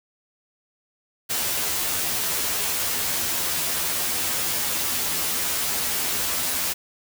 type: noise with comb filter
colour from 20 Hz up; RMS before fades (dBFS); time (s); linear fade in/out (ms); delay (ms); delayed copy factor
white; -25; 1.29-6.74; 20; 12; +0.8
effects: none